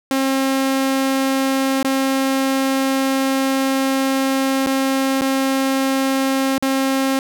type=tone with dropouts; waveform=sawtooth; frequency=268.2 Hz; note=C4; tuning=43 cents sharp; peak=-12 dBFS; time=0.11-7.19 s; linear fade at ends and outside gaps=1 ms; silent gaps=1.828-1.846 / 4.663-4.67 / 5.211-5.218 / 6.581-6.625 s; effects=none